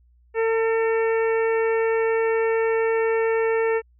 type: harmonic tone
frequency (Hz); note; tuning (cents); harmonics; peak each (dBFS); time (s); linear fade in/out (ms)
450.7; A4; +42; 1 / 2 / 3 / 4 / 5 / 6; -19 / -30 / -34 / -31 / -34 / -39; 0.34-3.82; 50
effects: added 60 Hz sine -54 dBFS peak until 3.99 s